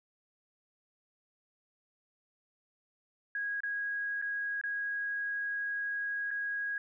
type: tone with dropouts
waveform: sine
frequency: 1648 Hz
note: G#6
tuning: 14 cents flat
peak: -32 dBFS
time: 3.35-6.78 s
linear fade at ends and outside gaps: 2 ms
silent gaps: 3.605-3.634 / 4.216-4.223 / 4.613-4.637 / 6.307-6.312 s
effects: none